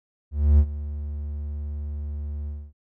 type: tone with ADSR envelope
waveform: triangle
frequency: 73.42 Hz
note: D2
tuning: in tune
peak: -9 dBFS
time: 0.31-2.73 s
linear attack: 280 ms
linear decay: 61 ms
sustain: -17 dB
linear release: 250 ms
effects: none